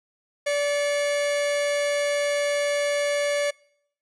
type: tone pair together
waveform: 45% pulse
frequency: 578 / 2181 Hz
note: D5 / C#7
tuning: -28 / -29 cents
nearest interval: octave + major seventh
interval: 2299 cents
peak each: -22 / -33 dBFS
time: 0.46-3.51 s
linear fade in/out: 10 ms
effects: noise-tail reverb RT60 0.7 s tail -26 dB re dry + resampled to 24000 Hz